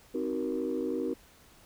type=chord; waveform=sine; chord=C half-diminished seventh; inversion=none; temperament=just; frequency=261.6 / 314 / 376.7 / 470.9 Hz; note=C4 / Eb4 / Gb4 / Bb4; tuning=0 / +16 / +31 / +18 cents; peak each=-34 dBFS; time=0.14-1.14 s; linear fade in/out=10 ms; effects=tanh soft clip ceiling -22 dBFS + pink hiss -58 dBFS RMS until 1.65 s